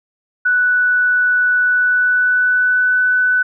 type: tone with pitch glide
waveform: sine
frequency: 1482 to 1497.5 Hz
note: F#6 to F#6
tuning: +2 to +20 cents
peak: -11 dBFS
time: 0.45-3.43 s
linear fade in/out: 10 ms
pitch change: +18 cents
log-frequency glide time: 1.62-2.99 s
effects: none